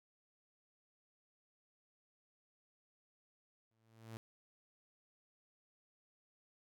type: tone with exponential growth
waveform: sawtooth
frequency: 112.3 Hz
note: A2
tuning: 36 cents sharp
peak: -40 dBFS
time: 3.71-4.17 s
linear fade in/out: 0 ms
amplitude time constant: 100 ms
effects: none